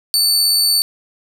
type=tone with amplitude modulation; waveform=sawtooth; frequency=4500 Hz; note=C#8; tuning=25 cents sharp; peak=-8 dBFS; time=0.14-0.82 s; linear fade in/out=0 ms; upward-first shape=sine; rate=77.1 Hz; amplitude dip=30%; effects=7-bit